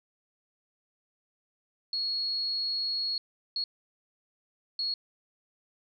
sine tone bursts at uneven times, 4326 Hz, C#8, 43 cents flat, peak -28 dBFS, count 3, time 1.93-3.18 / 3.56-3.64 / 4.79-4.94 s, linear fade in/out 2 ms, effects none

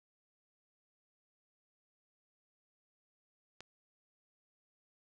click, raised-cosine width 0.2 ms, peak -30 dBFS, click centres 3.606 s, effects none

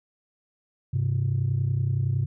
sine tone pair together, 101.5 / 132.26 Hz, G#2 / C3, -39 / +19 cents, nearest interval perfect fourth, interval 458 cents, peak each -24 / -23 dBFS, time 0.93-2.26 s, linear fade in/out 10 ms, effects tanh soft clip ceiling -17 dBFS

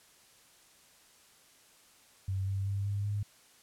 sine tone with pitch steps, 95.9 / 97.58 / 99.28 / 101.02 / 102.78 Hz, G2 / G2 / G2 / G#2 / G#2, -37 / -7 / +22 / -47 / -18 cents, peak -30 dBFS, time 2.28-3.23 s, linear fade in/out 5 ms, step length 190 ms, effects white hiss -61 dBFS RMS until 3.62 s + low-pass 11000 Hz 12 dB/octave

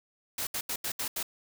white noise bursts at uneven times, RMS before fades -33 dBFS, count 6, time 0.38-0.47 / 0.54-0.61 / 0.69-0.76 / 0.84-0.92 / 0.99-1.08 / 1.16-1.23 s, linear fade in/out 5 ms, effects none

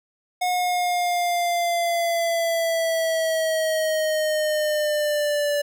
square linear sweep, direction down, 726 to 580 Hz, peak -21 dBFS, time 0.41-5.62 s, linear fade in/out 10 ms, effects none

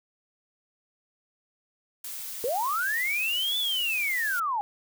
blue noise, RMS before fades -37 dBFS, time 2.04-4.4 s, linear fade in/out 5 ms
sine linear two-way sweep, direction up then down, 440 to 3520 to 796 Hz, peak -25 dBFS, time 2.44-4.61 s, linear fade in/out 0 ms, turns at 3.58 s
effects none

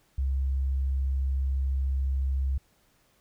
sine tone, 67 Hz, C2, 42 cents sharp, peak -24 dBFS, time 0.18-2.58 s, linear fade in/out 5 ms, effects pink hiss -66 dBFS RMS until 3.2 s

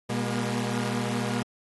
sawtooth tone cluster, 121.5 / 204.2 / 237.9 Hz, B2 / G#3 / A#3, -28 / -29 / +35 cents, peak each -27 dBFS, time 0.09-1.43 s, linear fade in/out 10 ms, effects AAC 32 kbps

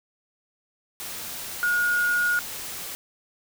sine tone in noise, 1440 Hz, F#6, 47 cents flat, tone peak -20 dBFS, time 1.63-2.39 s, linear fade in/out 0 ms, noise white, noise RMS -35 dBFS, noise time 1-2.95 s, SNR +12 dB, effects none

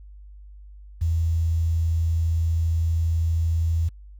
sine tone with quantisation, 82.4 Hz, E2, in tune, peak -19 dBFS, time 1.01-3.89 s, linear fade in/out 10 ms, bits 8, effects added 50 Hz sine -41 dBFS peak until 4.19 s

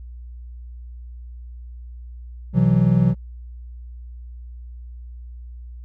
triangle chord, B suspended fourth, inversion none, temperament equal with one note detuned, 126.5 / 164.81 / 185 Hz, B2 / E3 / F#3, +42 / 0 / 0 cents, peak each -16 dBFS, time 2.53-3.15 s, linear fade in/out 50 ms, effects added 60 Hz sine -34 dBFS peak until 5.84 s

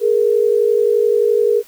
sine tone pair together, 418.4 / 470 Hz, G#4 / A#4, +13 / +14 cents, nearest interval major second, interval 201 cents, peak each -14 dBFS, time 0-1.63 s, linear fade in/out 50 ms, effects white hiss -46 dBFS RMS until 1.67 s

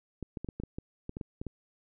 clicks, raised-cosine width 3 ms, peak -24 dBFS, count 12, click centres 0.227 / 0.372 / 0.446 / 0.488 / 0.6 / 0.636 / 0.785 / 1.094 / 1.169 / 1.212 / 1.415 / 1.467 s, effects none

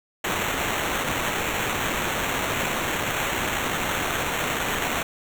white noise with sample-and-hold, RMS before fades -26 dBFS, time 0.24-5.03 s, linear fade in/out 5 ms, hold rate 4900 Hz, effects none

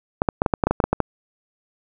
clicks, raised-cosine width 1 ms, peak -3 dBFS, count 12, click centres 0.219 / 0.288 / 0.419 / 0.462 / 0.538 / 0.638 / 0.67 / 0.71 / 0.802 / 0.84 / 0.93 / 1.003 s, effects none

